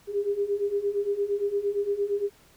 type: beating tone pair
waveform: sine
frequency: 399.1 / 407.8 Hz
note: G4 / G#4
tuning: +31 / -32 cents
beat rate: 8.7 Hz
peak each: -29 / -26 dBFS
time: 0.07-2.3 s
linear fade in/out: 50 ms
effects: pink hiss -58 dBFS RMS until 2.56 s